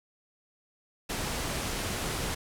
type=low-pass noise; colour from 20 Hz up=pink; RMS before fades=-33 dBFS; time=1.09-2.35 s; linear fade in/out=10 ms; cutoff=12000 Hz; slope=24 dB/octave; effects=none